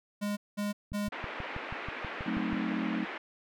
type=tone bursts; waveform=square; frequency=205.7 Hz; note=G#3; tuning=16 cents flat; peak=-31 dBFS; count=3; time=0.21-1.09 s; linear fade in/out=20 ms; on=160 ms; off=200 ms
type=click train; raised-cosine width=5 ms; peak=-27 dBFS; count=11; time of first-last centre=0.92-2.53 s; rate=6.21 Hz
type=band-pass noise; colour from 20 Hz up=white; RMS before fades=-40 dBFS; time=1.12-3.18 s; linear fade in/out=5 ms; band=260 to 2400 Hz; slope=24 dB/octave
type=chord; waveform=sine; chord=F# diminished seventh; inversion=none; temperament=equal; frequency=185 / 220 / 261.6 / 311.1 Hz; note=F#3 / A3 / C4 / Eb4; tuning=0 / 0 / 0 / 0 cents; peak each=-37 / -34 / -36 / -36 dBFS; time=2.26-3.05 s; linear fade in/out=5 ms
effects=none